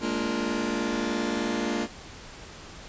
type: chord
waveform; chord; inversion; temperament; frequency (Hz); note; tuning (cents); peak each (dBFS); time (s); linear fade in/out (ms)
sawtooth; Bb dominant seventh; third; just; 209.8 / 233.1 / 291.4 / 349.6; Ab3 / Bb3 / D4 / F4; +18 / 0 / -13 / +2; -29 / -26 / -28 / -28; 0-1.88; 50
effects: pink hiss -44 dBFS RMS until 2.88 s + resampled to 16000 Hz